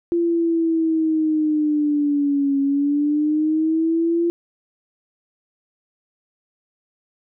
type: linear two-way sweep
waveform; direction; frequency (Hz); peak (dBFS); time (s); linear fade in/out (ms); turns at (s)
sine; down then up; 343 to 276 to 343; -16; 0.12-4.3; 0; 2.6
effects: none